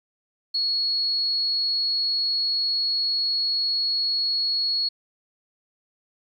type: tone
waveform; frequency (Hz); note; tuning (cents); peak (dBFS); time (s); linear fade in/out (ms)
sine; 4343; C#8; -36; -21; 0.54-4.89; 10
effects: 10-bit